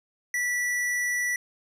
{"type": "tone with tanh clipping", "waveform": "sine", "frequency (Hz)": 1958, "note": "B6", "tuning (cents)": -15, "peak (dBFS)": -26, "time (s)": [0.34, 1.36], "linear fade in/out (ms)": 2, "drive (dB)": 18, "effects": ["resampled to 32000 Hz"]}